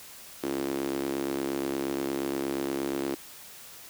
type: tone with high-pass filter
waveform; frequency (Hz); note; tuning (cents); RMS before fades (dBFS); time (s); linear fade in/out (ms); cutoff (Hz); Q
sawtooth; 68.5; C#2; -20; -31; 0.43-3.15; 5; 320; 4.4
effects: white hiss -47 dBFS RMS until 3.89 s